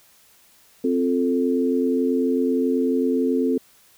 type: chord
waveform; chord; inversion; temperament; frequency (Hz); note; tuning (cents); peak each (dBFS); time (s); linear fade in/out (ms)
sine; F major; second; equal; 261.6 / 349.2 / 440; C4 / F4 / A4; 0 / 0 / 0; -20 / -26 / -23; 0.84-3.58; 5
effects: white hiss -55 dBFS RMS until 3.97 s